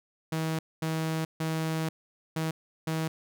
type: tone bursts at uneven times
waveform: sawtooth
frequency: 160 Hz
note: D#3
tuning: 49 cents sharp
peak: -24 dBFS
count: 5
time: 0.32-0.59 / 0.82-1.25 / 1.4-1.89 / 2.36-2.51 / 2.87-3.08 s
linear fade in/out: 5 ms
effects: none